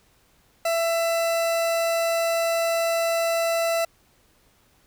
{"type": "tone", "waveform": "40% pulse", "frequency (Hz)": 667, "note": "E5", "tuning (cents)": 20, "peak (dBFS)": -20, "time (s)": [0.65, 3.85], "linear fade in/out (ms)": 5, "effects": ["pink hiss -61 dBFS RMS until 4.86 s"]}